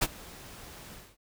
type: noise with ADSR envelope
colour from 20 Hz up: pink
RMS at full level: -23 dBFS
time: 0.01-1.17 s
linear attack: 17 ms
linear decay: 40 ms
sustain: -24 dB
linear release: 230 ms
effects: none